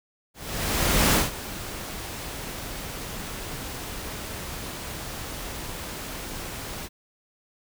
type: noise with ADSR envelope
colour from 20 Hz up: pink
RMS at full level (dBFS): -19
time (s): 0.34-6.89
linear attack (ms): 800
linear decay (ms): 160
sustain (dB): -16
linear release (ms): 42
effects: none